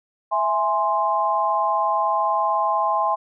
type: chord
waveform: sine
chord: E augmented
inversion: none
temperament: equal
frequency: 659.3 / 830.6 / 1046.5 Hz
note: E5 / G#5 / B#5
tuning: 0 / 0 / 0 cents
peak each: -25 / -22 / -21 dBFS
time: 0.31-3.16 s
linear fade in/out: 20 ms
effects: none